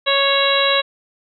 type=harmonic tone with a mistuned harmonic; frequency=554.4 Hz; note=C#5; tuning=in tune; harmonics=1 / 2 / 3 / 4 / 5 / 6 / 7; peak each=-19 / -21 / -23 / -24 / -23 / -24 / -19 dBFS; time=0.06-0.82 s; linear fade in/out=20 ms; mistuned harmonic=4; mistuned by=-16 cents; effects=none